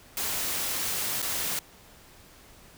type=noise with dropouts; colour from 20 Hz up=white; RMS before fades=-30 dBFS; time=0.17-1.59 s; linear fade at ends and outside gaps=1 ms; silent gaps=1.219-1.226 s; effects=pink hiss -53 dBFS RMS until 2.77 s